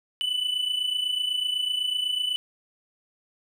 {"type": "tone pair together", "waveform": "triangle", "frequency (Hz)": [2965, 2993], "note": ["F#7", "F#7"], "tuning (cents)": [3, 19], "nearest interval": "unison", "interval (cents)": 16, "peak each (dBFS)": [-29, -24], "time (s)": [0.21, 2.36], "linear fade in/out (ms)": 0, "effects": []}